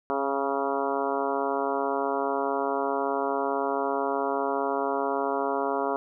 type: harmonic tone with a mistuned harmonic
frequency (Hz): 138.1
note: C#3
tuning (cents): -6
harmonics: 2 / 3 / 4 / 5 / 6 / 7 / 8 / 9 / 10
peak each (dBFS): -34 / -30 / -33 / -31 / -36 / -32 / -36 / -38 / -39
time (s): 0.1-5.96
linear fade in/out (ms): 0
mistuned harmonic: 8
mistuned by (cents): +20
effects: none